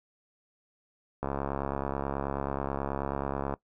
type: click train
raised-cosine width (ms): 1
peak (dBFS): -17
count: 161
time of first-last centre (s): 1.23-3.539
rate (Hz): 69.3
effects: noise-tail reverb RT60 0.1 s tail -19 dB re dry